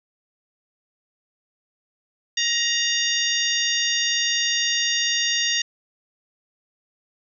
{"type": "harmonic tone with a mistuned harmonic", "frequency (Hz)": 941, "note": "A#5", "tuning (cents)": 16, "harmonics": [2, 3, 4, 5, 6, 7], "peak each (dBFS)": [-26, -26, -25, -29, -28, -29], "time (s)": [2.37, 5.62], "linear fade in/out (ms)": 5, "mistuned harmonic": 4, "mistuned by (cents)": -56, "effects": []}